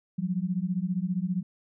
sine beating tone pair, 174.61 / 189.61 Hz, F3 / F#3, 0 / +43 cents, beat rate 15 Hz, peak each -29 dBFS, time 0.18-1.43 s, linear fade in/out 10 ms, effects none

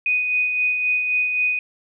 sine tone with tremolo, 2489 Hz, D#7, in tune, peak -16 dBFS, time 0.06-1.59 s, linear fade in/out 2 ms, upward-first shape sine, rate 3.8 Hz, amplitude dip 40%, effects none

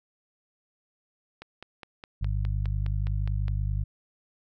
click train, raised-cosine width 0.3 ms, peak -25 dBFS, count 11, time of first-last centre 1.42-3.482 s, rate 4.85 Hz
harmonic tone, 50.5 Hz, G#1, 48 cents flat, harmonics 1 / 2 / 3, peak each -27 / -29 / -37 dBFS, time 2.21-3.84 s, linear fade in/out 10 ms
effects none

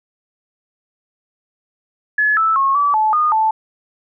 sine tone with pitch steps, 1706 / 1315 / 1089 / 1151 / 866 / 1225 / 877 Hz, G#6 / E6 / C#6 / D6 / A5 / D#6 / A5, +46 / -5 / -31 / -35 / -28 / -27 / -6 cents, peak -12 dBFS, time 2.18-3.51 s, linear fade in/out 5 ms, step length 190 ms, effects none

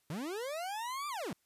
40% pulse linear two-way sweep, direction up then down, 135.6 to 1200 to 135.6 Hz, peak -36 dBFS, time 0.1-1.33 s, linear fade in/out 2 ms, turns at 1.08 s, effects white hiss -75 dBFS RMS until 1.45 s + resampled to 32000 Hz

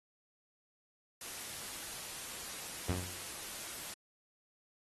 white noise, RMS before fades -44 dBFS, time 1.21-3.94 s, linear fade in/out 2 ms
sawtooth tone with exponential decay, 90.5 Hz, F#2, 38 cents flat, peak -27 dBFS, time 2.89-3.27 s, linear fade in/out 0 ms, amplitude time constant 81 ms
effects AAC 32 kbps

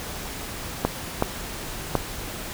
clicks, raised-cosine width 1 ms, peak -5 dBFS, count 3, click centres 0.85 / 1.224 / 1.953 s, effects pink hiss -34 dBFS RMS until 2.53 s

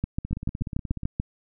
two click trains, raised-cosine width 5 ms, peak -13 / -20 dBFS, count 9 / 14, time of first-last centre 0.04-1.199 / 0.25-1.033 s, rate 6.9 / 16.6 Hz, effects none

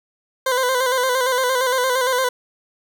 20% pulse tone with vibrato, 510 Hz, C5, 44 cents flat, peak -12 dBFS, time 0.46-2.29 s, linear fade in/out 5 ms, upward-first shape square, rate 8.7 Hz, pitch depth 49 cents each way, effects 9-bit

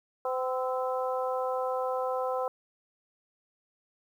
harmonic tone with a mistuned harmonic, 256.4 Hz, C4, 35 cents flat, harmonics 2 / 3 / 4 / 5, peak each -30 / -34 / -36 / -38 dBFS, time 0.25-2.48 s, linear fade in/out 2 ms, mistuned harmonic 5, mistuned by +37 cents, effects 10-bit

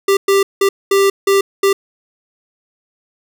square tone bursts at uneven times, 393.9 Hz, G4, 8 cents sharp, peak -10 dBFS, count 6, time 0.08-0.17 / 0.28-0.43 / 0.61-0.69 / 0.91-1.1 / 1.27-1.41 / 1.63-1.73 s, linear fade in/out 5 ms, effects none

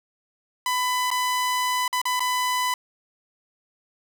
sawtooth tone with dropouts, 1000 Hz, B5, 21 cents sharp, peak -18 dBFS, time 0.66-2.74 s, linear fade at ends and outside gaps 2 ms, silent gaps 1.104-1.113 / 1.879-1.928 / 2.016-2.054 / 2.195-2.204 s, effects none

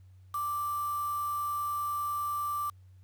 sine tone with quantisation, 1175 Hz, D6, 1 cent sharp, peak -30 dBFS, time 0.34-2.7 s, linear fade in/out 5 ms, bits 7, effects added 93 Hz sine -52 dBFS peak until 3.03 s + pink hiss -75 dBFS RMS until 3.03 s

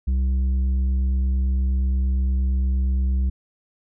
sine tone with tanh clipping, 64.9 Hz, C2, 13 cents flat, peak -19 dBFS, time 0.07-3.3 s, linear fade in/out 10 ms, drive 6 dB, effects none

